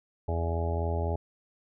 harmonic tone, 83.6 Hz, E2, 25 cents sharp, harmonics 1 / 2 / 3 / 4 / 5 / 6 / 7 / 8 / 9 / 10, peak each -28 / -41 / -42 / -42 / -36 / -48 / -38 / -39 / -46 / -39 dBFS, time 0.28-1.16 s, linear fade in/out 5 ms, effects none

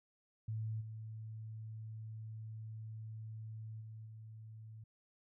sine tone with level steps, 110 Hz, A2, in tune, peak -37 / -44 / -47 / -49 dBFS, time 0.48-4.84 s, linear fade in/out 5 ms, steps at 0.8 / 3.8 / 4.05 s, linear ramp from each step 20 ms, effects none

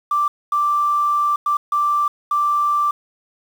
triangle tone bursts at uneven times, 1174.7 Hz, D6, in tune, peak -11 dBFS, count 5, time 0.11-0.28 / 0.52-1.36 / 1.46-1.57 / 1.72-2.08 / 2.31-2.91 s, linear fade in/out 5 ms, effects tanh soft clip ceiling -13 dBFS + 7-bit

